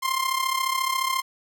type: tone with amplitude modulation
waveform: sawtooth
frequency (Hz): 1053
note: C6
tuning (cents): +11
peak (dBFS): -16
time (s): 0.02-1.22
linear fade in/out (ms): 20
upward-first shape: sine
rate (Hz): 34.3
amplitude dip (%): 70
effects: none